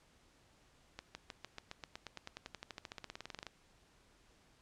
accelerating click train, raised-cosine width 0.2 ms, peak -27 dBFS, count 30, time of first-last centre 0.99-3.467 s, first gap 160 ms, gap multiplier 0.95, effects pink hiss -68 dBFS RMS until 4.61 s + low-pass 8000 Hz 12 dB/octave

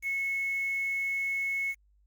sine tone with quantisation, 2193 Hz, C#7, 19 cents flat, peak -28 dBFS, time 0.02-1.75 s, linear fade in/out 50 ms, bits 8, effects added 50 Hz sine -62 dBFS peak until 2.06 s + Opus 48 kbps

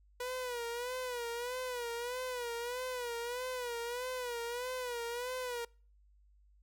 sawtooth tone with vibrato, 488.5 Hz, B4, 19 cents flat, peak -33 dBFS, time 0.2-5.65 s, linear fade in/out 5 ms, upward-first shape sine, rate 1.6 Hz, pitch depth 79 cents each way, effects noise-tail reverb RT60 0.4 s tail -26 dB re dry + added 50 Hz sine -62 dBFS peak until 6.62 s

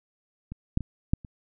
clicks, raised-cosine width 5 ms, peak -24 / -10 / -21 / -9 / -29 dBFS, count 5, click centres 0.52 / 0.774 / 0.807 / 1.135 / 1.248 s, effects none

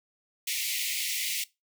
pink high-pass noise, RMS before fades -31 dBFS, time 0.47-1.44 s, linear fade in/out 5 ms, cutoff 2000 Hz, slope 96 dB/octave, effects noise-tail reverb RT60 0.2 s tail -19 dB re dry

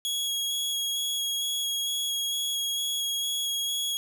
sawtooth tone with vibrato, 3322 Hz, G#7, in tune, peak -24 dBFS, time 0.05-3.97 s, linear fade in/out 0 ms, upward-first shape square, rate 2.2 Hz, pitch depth 8 cents each way, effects none

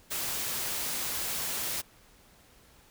white noise, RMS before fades -33 dBFS, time 0.1-1.82 s, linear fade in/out 20 ms, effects pink hiss -59 dBFS RMS until 2.9 s

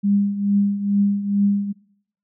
sine tone with tremolo, 201.5 Hz, G3, 48 cents sharp, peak -13 dBFS, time 0.03-1.73 s, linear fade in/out 20 ms, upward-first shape triangle, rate 2.3 Hz, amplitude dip 75%, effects noise-tail reverb RT60 0.8 s tail -24 dB re dry

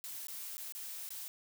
blue noise with dropouts, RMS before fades -44 dBFS, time 0.04-1.28 s, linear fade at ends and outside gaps 0 ms, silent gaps 0.27-0.283 / 0.57-0.58 / 0.723-0.75 / 1.09-1.105 s, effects none

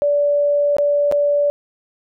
sine tone with dropouts, 579 Hz, D5, 25 cents flat, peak -13 dBFS, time 0.02-1.5 s, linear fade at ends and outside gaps 0 ms, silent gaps 0.767-0.784 / 1.114-1.123 s, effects none

